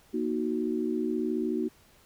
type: chord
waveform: sine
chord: D# minor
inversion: second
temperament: equal with one note detuned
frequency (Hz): 236.9 / 311.1 / 370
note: A#3 / D#4 / F#4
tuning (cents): +28 / 0 / 0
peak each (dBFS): -31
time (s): 0.13-1.69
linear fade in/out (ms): 20
effects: pink hiss -60 dBFS RMS until 2.05 s